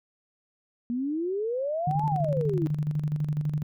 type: exponential two-way sweep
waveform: sine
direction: up then down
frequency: 233.1 to 898 to 303.8 Hz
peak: -26 dBFS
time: 0.9-2.67 s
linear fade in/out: 0 ms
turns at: 2.06 s
type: tone with tremolo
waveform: sine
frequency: 150.1 Hz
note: D3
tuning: 38 cents sharp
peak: -23 dBFS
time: 1.87-3.63 s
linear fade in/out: 5 ms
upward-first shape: square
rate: 12 Hz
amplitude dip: 55%
effects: none